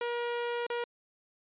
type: tone with dropouts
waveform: sawtooth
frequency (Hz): 476.9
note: A#4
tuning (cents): +39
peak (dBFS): -27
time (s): 0.01-0.84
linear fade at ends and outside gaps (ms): 2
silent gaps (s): 0.666-0.701
effects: resampled to 8000 Hz